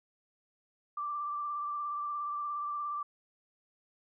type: tone with vibrato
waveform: sine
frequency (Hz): 1174.7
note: D6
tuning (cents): 0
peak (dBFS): -33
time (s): 0.97-3.03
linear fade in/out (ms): 5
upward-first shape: sine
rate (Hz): 17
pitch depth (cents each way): 23
effects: none